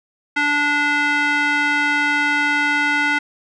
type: tone with band-pass filter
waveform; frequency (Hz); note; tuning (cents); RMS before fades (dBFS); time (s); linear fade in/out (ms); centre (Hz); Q
square; 291.8; D4; -11; -18; 0.36-3.19; 10; 1800; 2.7
effects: resampled to 22050 Hz